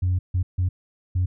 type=tone bursts at uneven times; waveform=sine; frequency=90.9 Hz; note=F#2; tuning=30 cents flat; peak=-17 dBFS; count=4; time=0.02-0.19 / 0.34-0.43 / 0.58-0.69 / 1.15-1.26 s; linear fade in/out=10 ms; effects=tanh soft clip ceiling -16 dBFS